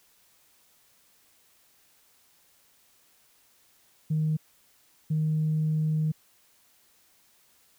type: tone bursts at uneven times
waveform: sine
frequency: 155.56 Hz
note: D#3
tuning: in tune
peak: -22 dBFS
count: 2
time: 4.1-4.37 / 5.1-6.12 s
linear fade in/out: 10 ms
effects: tanh soft clip ceiling -19 dBFS + white hiss -63 dBFS RMS until 7.78 s